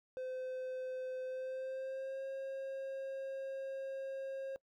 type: tone with pitch glide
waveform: triangle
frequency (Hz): 514 to 538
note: C5 to C5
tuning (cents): -31 to +48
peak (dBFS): -37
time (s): 0.17-4.56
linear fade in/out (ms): 0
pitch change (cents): +79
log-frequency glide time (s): 1.24-2.25
effects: noise-tail reverb RT60 0.1 s tail -23 dB re dry